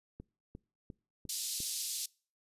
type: click train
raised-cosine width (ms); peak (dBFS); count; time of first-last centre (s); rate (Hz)
3; -33; 5; 0.2-1.604; 2.85
type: band-pass noise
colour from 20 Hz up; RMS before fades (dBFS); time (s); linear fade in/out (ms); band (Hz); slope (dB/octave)
pink; -38; 1.29-2.06; 5; 4100 to 13000; 24
effects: noise-tail reverb RT60 0.4 s tail -25 dB re dry + resampled to 32000 Hz